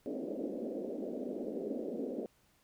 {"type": "band-pass noise", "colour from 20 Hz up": "pink", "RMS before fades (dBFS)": -39, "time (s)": [0.06, 2.26], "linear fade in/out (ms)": 0, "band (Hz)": [220, 580], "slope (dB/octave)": 48, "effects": ["pink hiss -70 dBFS RMS until 2.63 s"]}